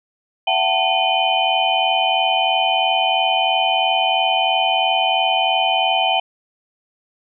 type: tone cluster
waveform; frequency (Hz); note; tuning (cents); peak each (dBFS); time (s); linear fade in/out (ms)
sine; 674 / 757 / 888 / 2452 / 3048; E5 / F#5 / A5 / D#7 / G7; +38 / +39 / +16 / -26 / -49; -22 / -19 / -24 / -23 / -20; 0.47-6.2; 5
effects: none